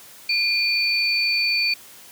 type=tone pair together; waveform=sine; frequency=2411 / 4528 Hz; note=D7 / C#8; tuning=+45 / +36 cents; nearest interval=major seventh; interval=1091 cents; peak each=-21 dBFS; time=0.29-1.74 s; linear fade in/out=5 ms; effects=white hiss -45 dBFS RMS until 2.11 s + high-pass 80 Hz 12 dB/octave